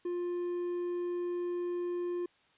triangle tone, 351.9 Hz, F4, 13 cents sharp, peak -30 dBFS, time 0.05-2.26 s, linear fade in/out 5 ms, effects white hiss -67 dBFS RMS until 2.57 s + resampled to 8000 Hz

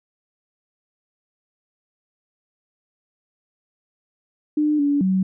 sine tone with pitch steps, 300.6 / 286.4 / 188.7 Hz, D4 / D4 / F#3, +40 / -43 / +34 cents, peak -16 dBFS, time 4.57-5.23 s, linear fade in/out 5 ms, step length 220 ms, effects none

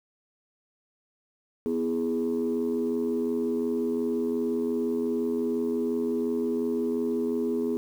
sine chord, E major, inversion second, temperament equal, 246.9 / 329.6 / 415.3 Hz, B3 / E4 / G#4, 0 / 0 / 0 cents, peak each -27 / -31 / -27 dBFS, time 1.66-7.77 s, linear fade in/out 0 ms, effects tanh soft clip ceiling -19 dBFS + 9-bit

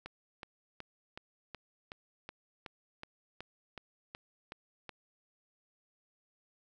click train, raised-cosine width 0.3 ms, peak -27 dBFS, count 14, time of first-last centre 0.06-4.893 s, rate 2.69 Hz, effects none

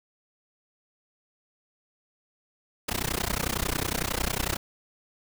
pink noise with amplitude modulation, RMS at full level -25 dBFS, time 2.88-4.57 s, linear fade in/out 10 ms, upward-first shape sine, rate 31 Hz, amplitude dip 100%, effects none

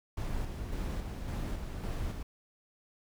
brown noise with tremolo, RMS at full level -35 dBFS, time 0.17-2.23 s, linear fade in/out 5 ms, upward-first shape square, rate 1.8 Hz, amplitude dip 35%, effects none

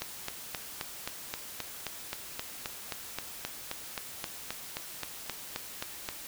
click train, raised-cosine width 0.2 ms, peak -16 dBFS, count 24, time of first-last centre 0.02-6.089 s, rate 3.79 Hz, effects white hiss -44 dBFS RMS until 6.27 s

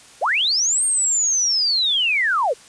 sine linear two-way sweep, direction up then down, 415.3 to 8740 to 415.3 Hz, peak -16 dBFS, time 0.21-2.54 s, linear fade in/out 20 ms, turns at 0.84 s, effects white hiss -46 dBFS RMS until 2.68 s + resampled to 22050 Hz

